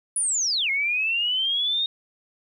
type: linear two-way sweep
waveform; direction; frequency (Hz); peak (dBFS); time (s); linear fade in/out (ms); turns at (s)
sine; down then up; 10020 to 2132 to 3727; -21; 0.16-1.86; 2; 0.7
effects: 10-bit